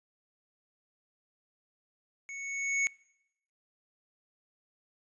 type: tone with level ramp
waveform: square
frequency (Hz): 2214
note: C#7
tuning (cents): -3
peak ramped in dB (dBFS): -41 to -25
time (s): 2.29-2.87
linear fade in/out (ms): 0
effects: noise-tail reverb RT60 0.8 s tail -24 dB re dry + resampled to 22050 Hz